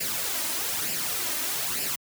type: noise with flanger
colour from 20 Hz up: white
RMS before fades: -29 dBFS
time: 0-1.96 s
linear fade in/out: 10 ms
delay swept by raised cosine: 0.4 to 3.3 ms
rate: 1.1 Hz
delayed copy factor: +0.6
effects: high-pass 100 Hz 12 dB/octave